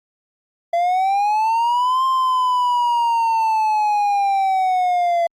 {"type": "linear two-way sweep", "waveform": "triangle", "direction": "up then down", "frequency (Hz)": [676, 1055, 676], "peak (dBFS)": -13, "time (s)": [0.73, 5.27], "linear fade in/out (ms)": 5, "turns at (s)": 2.05, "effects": ["Opus 48 kbps"]}